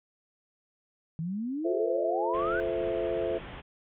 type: exponential sweep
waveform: sine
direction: up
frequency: 155.56 to 1551 Hz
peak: -30 dBFS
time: 1.19-2.6 s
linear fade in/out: 0 ms
type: chord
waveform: sine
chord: F major seventh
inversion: none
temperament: equal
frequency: 349.2 / 440 / 523.3 / 659.3 Hz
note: F4 / A4 / C5 / E5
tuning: 0 / 0 / 0 / 0 cents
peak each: -33 dBFS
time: 1.64-3.39 s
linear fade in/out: 20 ms
type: low-pass noise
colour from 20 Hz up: pink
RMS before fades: -43 dBFS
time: 2.33-3.62 s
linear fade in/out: 20 ms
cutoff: 3400 Hz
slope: 96 dB/octave
effects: none